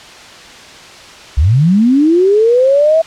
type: linear sweep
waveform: sine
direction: up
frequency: 60.4 to 659.3 Hz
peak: -6 dBFS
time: 1.37-3.02 s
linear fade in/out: 10 ms
effects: white hiss -34 dBFS RMS until 3.06 s + low-pass 5000 Hz 12 dB/octave